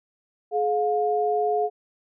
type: tone pair together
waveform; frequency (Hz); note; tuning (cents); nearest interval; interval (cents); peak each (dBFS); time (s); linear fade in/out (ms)
sine; 423.5 / 711.4; G#4 / F5; +34 / +32; major sixth; 898; -23; 0.51-1.7; 50
effects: none